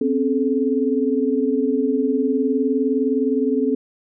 sine tone cluster, 253.6 / 273.2 / 432.3 Hz, B3 / C#4 / A4, +46 / -25 / -31 cents, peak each -21 dBFS, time 0.01-3.75 s, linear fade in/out 5 ms, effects none

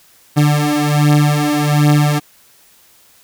30% pulse beating tone pair, 147.4 / 148.7 Hz, D3 / D3, +7 / +22 cents, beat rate 1.3 Hz, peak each -11 dBFS, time 0.36-2.2 s, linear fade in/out 20 ms, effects white hiss -49 dBFS RMS until 3.23 s

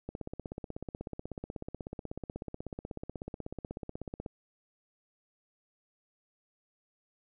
click train, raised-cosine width 2 ms, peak -25 dBFS, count 69, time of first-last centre 0.09-4.262 s, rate 16.3 Hz, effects none

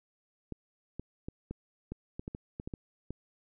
clicks, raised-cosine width 3 ms, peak -25 dBFS, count 12, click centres 0.523 / 0.996 / 1.285 / 1.51 / 1.92 / 2.195 / 2.279 / 2.349 / 2.599 / 2.675 / 2.738 / 3.106 s, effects none

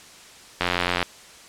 click train, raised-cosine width 0.3 ms, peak -5 dBFS, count 38, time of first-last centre 0.61-1.028 s, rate 88.6 Hz, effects white hiss -46 dBFS RMS until 1.48 s + low-pass 8000 Hz 12 dB/octave

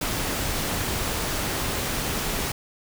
pink noise, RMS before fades -27 dBFS, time 0.01-2.52 s, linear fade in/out 5 ms, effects none

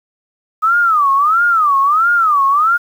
sine tone with vibrato, 1244.5 Hz, D#6, in tune, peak -9 dBFS, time 0.62-2.78 s, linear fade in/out 20 ms, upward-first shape sine, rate 1.5 Hz, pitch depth 230 cents each way, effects 7-bit

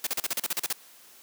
white noise bursts, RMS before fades -28 dBFS, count 11, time 0.04-0.728 s, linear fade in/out 2 ms, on 28 ms, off 38 ms, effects white hiss -53 dBFS RMS until 1.22 s + high-pass 200 Hz 12 dB/octave

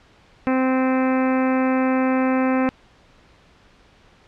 harmonic tone, 259.9 Hz, C4, 11 cents flat, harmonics 1 / 2 / 3 / 4 / 5 / 6 / 7 / 8 / 9 / 10, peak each -18 / -24 / -28 / -30 / -32 / -34 / -35 / -36 / -37 / -38 dBFS, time 0.47-2.69 s, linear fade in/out 0 ms, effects pink hiss -53 dBFS RMS until 4.27 s + low-pass 4000 Hz 12 dB/octave

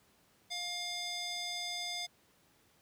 square tone with band-pass filter, 708 Hz, F5, 23 cents sharp, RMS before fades -39 dBFS, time 0.5-2.07 s, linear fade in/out 20 ms, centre 4500 Hz, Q 1.8, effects pink hiss -68 dBFS RMS until 2.81 s + high-pass 80 Hz 12 dB/octave

